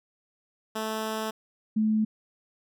10% pulse / sine tone pair in turn, 218.9 / 216.6 Hz, A3 / A3, -9 / -27 cents, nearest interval unison, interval 18 cents, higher first, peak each -21 dBFS, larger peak neither, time 0.75-1.31 / 1.76-2.05 s, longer first, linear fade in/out 10 ms, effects none

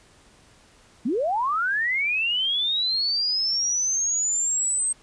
sine linear sweep, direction up, 200.4 to 8372 Hz, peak -21 dBFS, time 1.05-4.93 s, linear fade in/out 10 ms, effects pink hiss -55 dBFS RMS until 5.02 s + resampled to 22050 Hz

